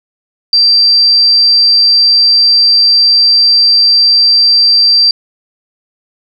sine tone, 4699 Hz, D8, in tune, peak -4 dBFS, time 0.53-5.11 s, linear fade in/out 2 ms, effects 7-bit

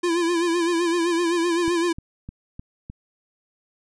square tone with vibrato, 341.2 Hz, F4, 40 cents flat, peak -20 dBFS, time 0.03-1.93 s, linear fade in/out 10 ms, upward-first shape sine, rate 7.8 Hz, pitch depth 64 cents each way
click train, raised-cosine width 5 ms, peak -23 dBFS, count 5, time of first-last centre 1.68-2.9 s, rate 3.28 Hz
effects resampled to 22050 Hz

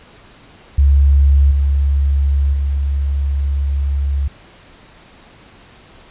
sine tone with level steps, 69.8 Hz, C#2, 13 cents sharp, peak -7 / -11 / -14 dBFS, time 0.78-4.28 s, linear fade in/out 5 ms, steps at 1.51 / 2.53 s, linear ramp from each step 5 ms, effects pink hiss -44 dBFS RMS until 6.1 s + resampled to 8000 Hz

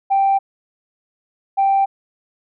sine tone pair in turn, 784 / 784 Hz, G5 / G5, 0 / 0 cents, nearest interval unison, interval 0 cents, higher neither, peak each -11 dBFS, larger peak neither, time 0.1-0.39 / 1.57-1.86 s, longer neither, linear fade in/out 20 ms, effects tanh soft clip ceiling -9 dBFS

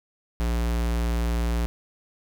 square tone, 58.27 Hz, A#1, in tune, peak -23 dBFS, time 0.4-1.66 s, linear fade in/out 0 ms, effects none

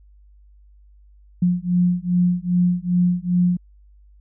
sine beating tone pair, 176.6 / 179.1 Hz, F3 / F3, +20 / +44 cents, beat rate 2.5 Hz, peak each -19 dBFS, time 1.42-3.57 s, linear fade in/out 5 ms, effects added 50 Hz sine -47 dBFS peak until 4.2 s

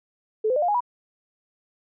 sine tone with pitch steps, 434 / 510.2 / 599.8 / 705 / 828.8 / 974.3 Hz, A4 / C5 / D5 / F5 / G#5 / B5, -24 / -44 / +36 / +16 / -4 / -24 cents, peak -19 dBFS, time 0.44-0.806 s, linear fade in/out 10 ms, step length 61 ms, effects none

